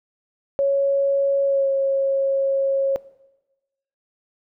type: tone with pitch glide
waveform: sine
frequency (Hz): 554.4 to 545.2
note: C#5 to C#5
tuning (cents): 0 to -29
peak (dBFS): -16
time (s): 0.59-2.96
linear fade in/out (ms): 0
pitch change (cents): -29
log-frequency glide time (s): 1.45-1.68
effects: noise-tail reverb RT60 1.0 s tail -19 dB re dry